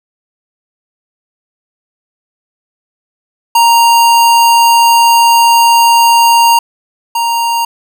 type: tone pair in turn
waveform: square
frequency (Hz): 932.3 / 932.3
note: A#5 / A#5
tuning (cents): 0 / 0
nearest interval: unison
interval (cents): 0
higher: neither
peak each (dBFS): -5 / -11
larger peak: first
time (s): 3.55-6.59 / 7.15-7.65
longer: first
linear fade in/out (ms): 5
effects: none